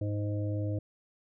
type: harmonic tone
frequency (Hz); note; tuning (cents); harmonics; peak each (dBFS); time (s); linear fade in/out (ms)
103.7; G#2; -2; 1 / 3 / 5 / 6; -30 / -37 / -41 / -44; 0.01-0.79; 5
effects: none